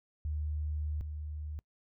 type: tone pair in turn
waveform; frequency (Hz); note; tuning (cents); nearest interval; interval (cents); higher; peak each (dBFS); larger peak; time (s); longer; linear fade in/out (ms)
sine; 75.6 / 75.6; D#2 / D#2; -49 / -49; unison; 0; neither; -32 / -37; first; 0.25-1.01 / 1.01-1.59; first; 0
effects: noise-tail reverb RT60 0.1 s tail -25 dB re dry